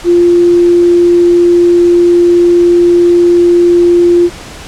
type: tone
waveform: sine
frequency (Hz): 348.1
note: F4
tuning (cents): -6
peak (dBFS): -3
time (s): 0.04-4.3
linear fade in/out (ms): 50
effects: pink hiss -28 dBFS RMS until 4.67 s + low-pass 8000 Hz 12 dB/octave